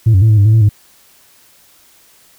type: tone with pitch steps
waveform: sine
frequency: 111.8 / 93.9 / 110.9 / 107.5 / 100.6 / 109 / 111.9 / 103.8 Hz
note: A2 / F#2 / A2 / A2 / G2 / A2 / A2 / G#2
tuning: +28 / +26 / +14 / -40 / +45 / -16 / +30 / 0 cents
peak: -3 dBFS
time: 0.06-0.692 s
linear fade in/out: 10 ms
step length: 79 ms
effects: tanh soft clip ceiling -4 dBFS + white hiss -48 dBFS RMS until 2.38 s